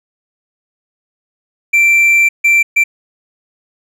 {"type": "tone bursts at uneven times", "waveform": "triangle", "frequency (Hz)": 2349, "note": "D7", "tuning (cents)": 0, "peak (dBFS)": -5, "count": 3, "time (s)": [[1.73, 2.29], [2.44, 2.63], [2.76, 2.84]], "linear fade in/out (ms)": 10, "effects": []}